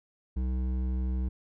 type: tone with hard clipping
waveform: sine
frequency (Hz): 63.4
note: B1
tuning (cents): +46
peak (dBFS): -29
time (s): 0.36-1.29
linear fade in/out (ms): 10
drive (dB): 10
effects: none